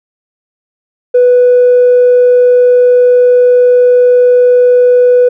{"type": "tone with tanh clipping", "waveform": "triangle", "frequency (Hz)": 493.9, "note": "B4", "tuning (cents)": 0, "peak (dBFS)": -3, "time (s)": [1.14, 5.29], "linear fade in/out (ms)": 10, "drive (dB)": 5, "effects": []}